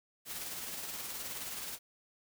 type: noise with tremolo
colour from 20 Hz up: white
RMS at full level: -40 dBFS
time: 0.25-1.79 s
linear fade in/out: 50 ms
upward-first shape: sine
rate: 19 Hz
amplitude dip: 35%
effects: none